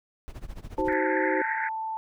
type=noise with tremolo; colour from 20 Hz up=brown; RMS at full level=-35 dBFS; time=0.28-0.93 s; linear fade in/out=0 ms; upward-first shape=sine; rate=14 Hz; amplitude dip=90%
type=tone; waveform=sine; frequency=884 Hz; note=A5; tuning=8 cents sharp; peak=-29 dBFS; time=0.78-1.97 s; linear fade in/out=0 ms
type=chord; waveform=sine; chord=C diminished; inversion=first; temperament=just; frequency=314 / 376.7 / 523.3 Hz; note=Eb4 / Gb4 / C5; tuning=+16 / +31 / 0 cents; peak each=-29 dBFS; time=0.78-1.42 s; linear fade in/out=5 ms
type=band-pass noise; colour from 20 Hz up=pink; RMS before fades=-31 dBFS; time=0.88-1.69 s; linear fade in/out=2 ms; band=1500 to 2100 Hz; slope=96 dB/octave
effects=none